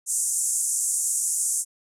white band-pass noise, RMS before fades -25 dBFS, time 0.06-1.65 s, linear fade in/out 50 ms, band 6700 to 10000 Hz, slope 48 dB/octave, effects none

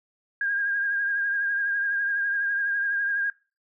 sine tone with vibrato, 1619 Hz, G#6, 45 cents flat, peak -23 dBFS, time 0.41-3.3 s, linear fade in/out 2 ms, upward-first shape triangle, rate 12 Hz, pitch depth 42 cents each way, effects noise-tail reverb RT60 0.3 s tail -20 dB re dry

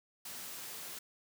white high-pass noise, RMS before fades -45 dBFS, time 0.25-0.99 s, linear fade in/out 5 ms, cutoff 100 Hz, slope 12 dB/octave, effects none

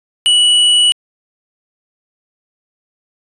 sine tone with hard clipping, 2943 Hz, F#7, 10 cents flat, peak -9 dBFS, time 0.26-0.92 s, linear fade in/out 0 ms, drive 10 dB, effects resampled to 24000 Hz

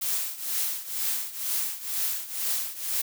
blue noise with tremolo, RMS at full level -26 dBFS, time 0.01-3.02 s, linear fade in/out 10 ms, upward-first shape triangle, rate 2.1 Hz, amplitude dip 85%, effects none

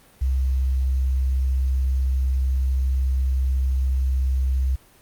sine tone with quantisation, 65.41 Hz, C2, in tune, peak -18 dBFS, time 0.21-4.76 s, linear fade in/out 10 ms, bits 8, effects pink hiss -53 dBFS RMS until 5.01 s + Opus 32 kbps

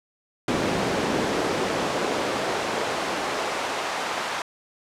brown noise with high-pass filter sweep, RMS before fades -26 dBFS, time 0.48-4.42 s, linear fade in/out 2 ms, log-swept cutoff 260 to 870 Hz, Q 0.88, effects low-pass 8000 Hz 12 dB/octave

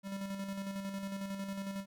square tone with tremolo, 196 Hz, G3, in tune, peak -37 dBFS, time 0.03-1.86 s, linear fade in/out 50 ms, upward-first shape square, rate 11 Hz, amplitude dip 40%, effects none

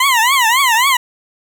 20% pulse tone with vibrato, 996 Hz, B5, 14 cents sharp, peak -5 dBFS, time 0-0.97 s, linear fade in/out 5 ms, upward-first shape triangle, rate 3.7 Hz, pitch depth 240 cents each way, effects none

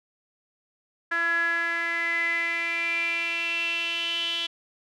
sawtooth tone with band-pass filter sweep, 336.8 Hz, E4, 37 cents sharp, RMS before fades -27 dBFS, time 1.11-4.47 s, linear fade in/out 10 ms, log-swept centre 1600 to 3200 Hz, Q 9.5, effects none

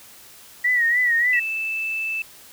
sine tone with vibrato, 1922 Hz, B6, 48 cents flat, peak -16 dBFS, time 0.64-1.4 s, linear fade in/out 10 ms, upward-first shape sine, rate 3.4 Hz, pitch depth 73 cents each way
sine tone, 2637 Hz, E7, in tune, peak -23 dBFS, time 1.33-2.22 s, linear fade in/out 2 ms
effects white hiss -46 dBFS RMS until 2.52 s

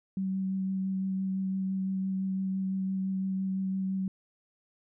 sine tone with vibrato, 190.6 Hz, G3, 48 cents flat, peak -28 dBFS, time 0.17-4.08 s, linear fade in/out 2 ms, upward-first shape sine, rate 5.9 Hz, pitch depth 11 cents each way, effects none

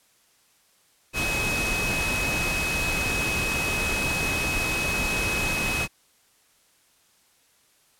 sine tone in noise, 2547 Hz, D#7, 40 cents sharp, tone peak -26 dBFS, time 1.13-5.88 s, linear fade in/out 50 ms, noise pink, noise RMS -28 dBFS, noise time 1.13-5.88 s, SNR -1 dB, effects white hiss -62 dBFS RMS until 7.99 s + low-pass 12000 Hz 12 dB/octave

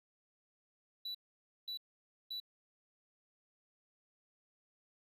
triangle tone bursts, 3951 Hz, B7, in tune, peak -38 dBFS, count 3, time 1.05-2.401 s, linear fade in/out 5 ms, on 97 ms, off 530 ms, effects none

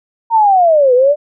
sine linear two-way sweep, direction down then up, 932.3 to 485.3 to 602 Hz, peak -6 dBFS, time 0.3-1.16 s, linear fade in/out 50 ms, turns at 0.94 s, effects none

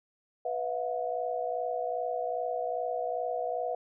sine chord, B suspended fourth, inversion none, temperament equal with one note detuned, 493.9 / 659.3 / 721.8 Hz, B4 / E5 / F#5, 0 / 0 / -43 cents, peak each -34 dBFS, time 0.45-3.75 s, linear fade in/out 5 ms, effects none

